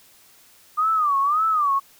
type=tone with vibrato; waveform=sine; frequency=1201 Hz; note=D6; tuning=38 cents sharp; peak=-17 dBFS; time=0.77-1.8 s; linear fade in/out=20 ms; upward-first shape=sine; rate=1.8 Hz; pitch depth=160 cents each way; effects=white hiss -53 dBFS RMS until 1.99 s